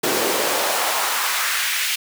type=noise with high-pass filter sweep; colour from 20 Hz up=pink; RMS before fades=-21 dBFS; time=0.03-1.96 s; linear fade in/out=10 ms; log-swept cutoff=300 to 2500 Hz; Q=1.6; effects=none